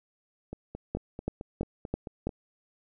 two click trains, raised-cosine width 2 ms, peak -16 / -24 dBFS, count 5 / 9, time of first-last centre 0.95-2.27 / 0.53-2.292 s, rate 3.03 / 4.54 Hz, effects none

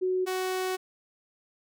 sine / sawtooth tone pair in turn, 370 / 372.4 Hz, F#4 / F#4, 0 / +11 cents, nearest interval unison, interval 11 cents, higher second, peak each -24 dBFS, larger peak neither, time 0.01-0.26 / 0.26-0.77 s, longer second, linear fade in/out 20 ms, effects none

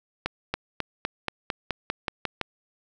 accelerating click train, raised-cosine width 0.3 ms, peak -10 dBFS, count 11, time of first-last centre 0.26-2.413 s, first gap 280 ms, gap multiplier 0.94, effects none

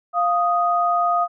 sine tone pair together, 698.5 / 1244.6 Hz, F5 / D#6, 0 / 0 cents, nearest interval minor seventh, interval 1000 cents, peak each -19 dBFS, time 0.13-1.28 s, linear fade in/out 50 ms, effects none

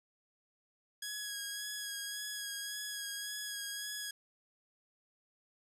10% pulse tone with vibrato, 1661.2 Hz, G#6, in tune, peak -30 dBFS, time 1.02-4.11 s, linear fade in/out 5 ms, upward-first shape sine, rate 1.8 Hz, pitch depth 23 cents each way, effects 12-bit

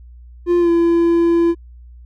triangle tone with pitch glide, 349.2 to 338.5 Hz, F4 to E4, 0 to +46 cents, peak -9 dBFS, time 0.46-1.55 s, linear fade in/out 50 ms, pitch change -54 cents, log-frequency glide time 0.59-0.7 s, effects added 60 Hz sine -37 dBFS peak until 2.05 s

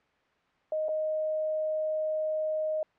sine tone with dropouts, 622.3 Hz, D#5, in tune, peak -27 dBFS, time 0.72-2.83 s, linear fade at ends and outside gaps 2 ms, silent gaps 0.884-0.89 s, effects white hiss -67 dBFS RMS until 2.98 s + low-pass 2000 Hz 12 dB/octave

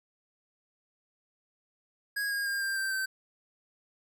square tone with pitch steps, 1649 / 1628.2 / 1607.6 / 1587.3 / 1567.3 / 1547.5 Hz, G#6 / G#6 / G6 / G6 / G6 / G6, -13 / -35 / +43 / +21 / -1 / -23 cents, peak -30 dBFS, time 2.16-3.06 s, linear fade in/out 10 ms, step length 150 ms, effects none

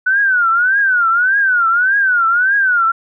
sine tone with vibrato, 1480 Hz, F#6, in tune, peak -10 dBFS, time 0.06-2.92 s, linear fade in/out 10 ms, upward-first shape triangle, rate 1.7 Hz, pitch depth 200 cents each way, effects none

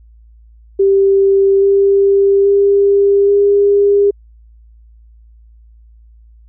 sine tone with pitch steps, 392 / 395.9 / 399.8 / 403.7 Hz, G4 / G4 / G4 / G#4, 0 / +17 / +34 / -49 cents, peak -7 dBFS, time 0.79-4.11 s, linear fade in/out 10 ms, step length 830 ms, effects added 56 Hz sine -40 dBFS peak until 6.48 s

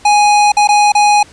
square tone with dropouts, 830 Hz, G#5, 1 cent flat, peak -7 dBFS, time 0.05-1.23 s, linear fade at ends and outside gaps 5 ms, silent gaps 0.52-0.568 / 0.674-0.688 / 0.921-0.95 s, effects pink hiss -41 dBFS RMS until 1.32 s + resampled to 22050 Hz

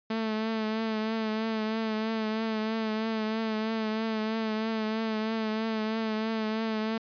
sawtooth tone with vibrato, 220 Hz, A3, in tune, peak -24 dBFS, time 0.1-6.98 s, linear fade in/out 5 ms, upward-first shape triangle, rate 3.1 Hz, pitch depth 41 cents each way, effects resampled to 11025 Hz

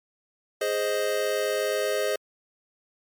square chord, Ab major, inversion none, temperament equal, 415.3 / 523.3 / 622.3 Hz, Ab4 / C5 / Eb5, 0 / 0 / 0 cents, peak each -29 dBFS, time 0.61-2.16 s, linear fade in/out 5 ms, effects MP3 96 kbps

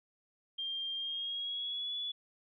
sine tone with pitch glide, 3193 to 3422 Hz, G7 to A7, +31 to -49 cents, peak -35 dBFS, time 0.58-2.12 s, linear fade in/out 10 ms, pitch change +120 cents, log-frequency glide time 0.95-1.95 s, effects none

